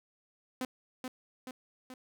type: tone with echo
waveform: sawtooth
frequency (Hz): 255.8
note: C4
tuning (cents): -39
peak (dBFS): -29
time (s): 0.61-0.65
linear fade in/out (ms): 2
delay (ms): 430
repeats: 3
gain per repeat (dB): -4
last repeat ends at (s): 1.94
effects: none